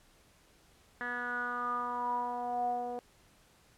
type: tone with low-pass filter sweep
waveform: 10% pulse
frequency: 243.8 Hz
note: B3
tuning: 22 cents flat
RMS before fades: -35 dBFS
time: 1.01-2.99 s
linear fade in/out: 0 ms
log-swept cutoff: 1800 to 610 Hz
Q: 8.7
effects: pink hiss -64 dBFS RMS until 3.77 s + low-pass 12000 Hz 12 dB/octave